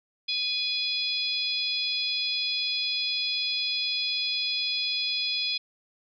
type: harmonic tone with a mistuned harmonic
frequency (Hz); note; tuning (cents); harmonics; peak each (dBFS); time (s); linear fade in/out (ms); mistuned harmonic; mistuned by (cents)
824; G#5; -14; 3 / 4 / 5 / 6; -33 / -30 / -31 / -32; 0.28-5.58; 10; 4; +49
effects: none